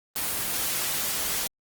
white noise, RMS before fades -28 dBFS, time 0.16-1.47 s, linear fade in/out 0 ms, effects Opus 24 kbps

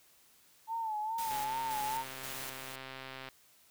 sine tone with vibrato, 880 Hz, A5, in tune, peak -33 dBFS, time 0.67-2.05 s, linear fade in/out 50 ms, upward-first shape sine, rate 2.4 Hz, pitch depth 73 cents each way
white noise with tremolo, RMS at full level -43 dBFS, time 1.18-2.76 s, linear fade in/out 5 ms, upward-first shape square, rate 1.9 Hz, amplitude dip 50%
click train, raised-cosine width 0.3 ms, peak -28 dBFS, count 262, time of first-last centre 1.31-3.287 s, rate 132 Hz
effects white hiss -64 dBFS RMS until 3.7 s

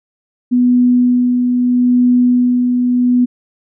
sine tone with tremolo, 246.9 Hz, B3, in tune, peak -7 dBFS, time 0.51-3.26 s, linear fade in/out 20 ms, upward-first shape sine, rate 0.78 Hz, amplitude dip 35%, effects none

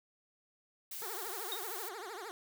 blue noise, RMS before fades -43 dBFS, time 0.91-1.89 s, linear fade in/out 5 ms
15% pulse tone with vibrato, 407.1 Hz, G#4, 35 cents flat, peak -36 dBFS, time 1.02-2.31 s, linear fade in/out 0 ms, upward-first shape triangle, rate 13 Hz, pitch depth 290 cents each way
sine tone with exponential decay, 3729 Hz, A#7, in tune, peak -33 dBFS, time 1.52-1.65 s, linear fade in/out 0 ms, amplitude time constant 27 ms
effects none

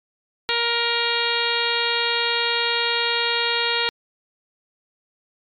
harmonic tone, 470 Hz, A#4, 14 cents sharp, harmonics 1 / 2 / 3 / 4 / 5 / 6 / 7 / 8 / 9, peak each -28 / -28 / -28 / -28 / -28 / -28 / -28 / -28 / -28 dBFS, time 0.49-3.89 s, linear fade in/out 0 ms, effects MP3 96 kbps

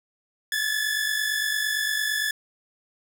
sawtooth tone pair together, 1700 / 1748.8 Hz, G#6 / A6, +40 / -11 cents, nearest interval unison, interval 49 cents, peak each -23 dBFS, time 0.52-2.31 s, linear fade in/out 2 ms, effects none

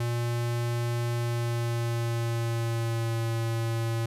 square tone with pitch glide, 118.8 to 114.69 Hz, A#2 to A#2, +33 to -28 cents, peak -27 dBFS, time 0-4.06 s, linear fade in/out 5 ms, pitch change -61 cents, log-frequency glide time 1.14-3.18 s, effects resampled to 32000 Hz

